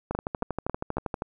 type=two click trains; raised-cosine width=1 ms; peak=-15 / -14 dBFS; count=15 / 4; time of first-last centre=0.11-1.221 / 0.15-0.97 s; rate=12.6 / 3.66 Hz; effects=none